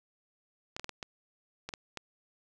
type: clicks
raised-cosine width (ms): 0.2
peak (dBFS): -21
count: 8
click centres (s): 0.765 / 0.796 / 0.844 / 0.893 / 1.028 / 1.69 / 1.738 / 1.973
effects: none